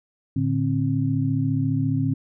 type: tone cluster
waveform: sine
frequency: 112.8 / 147.4 / 266.4 Hz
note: A2 / D3 / C4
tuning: +44 / +7 / +31 cents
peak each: -24 dBFS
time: 0.36-2.14 s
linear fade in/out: 5 ms
effects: none